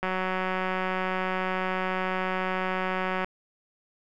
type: click train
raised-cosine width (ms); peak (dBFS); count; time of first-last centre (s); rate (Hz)
0.5; -14; 599; 0.03-3.245; 186
effects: none